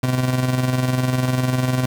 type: tone with tremolo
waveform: 30% pulse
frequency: 127.4 Hz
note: C3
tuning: 46 cents flat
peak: -13 dBFS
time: 0.03-1.86 s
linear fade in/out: 5 ms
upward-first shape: square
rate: 20 Hz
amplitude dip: 45%
effects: 7-bit